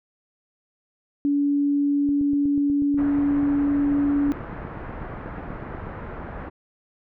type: tone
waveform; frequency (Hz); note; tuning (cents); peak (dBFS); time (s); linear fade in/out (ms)
sine; 285.6; D4; -48; -18; 1.25-4.32; 0
type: click train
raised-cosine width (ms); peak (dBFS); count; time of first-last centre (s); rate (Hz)
3; -23; 32; 2.09-5.87; 8.2
type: low-pass noise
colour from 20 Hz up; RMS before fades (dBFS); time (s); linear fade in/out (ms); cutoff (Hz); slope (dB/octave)
pink; -35; 2.97-6.5; 20; 1700; 24
effects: none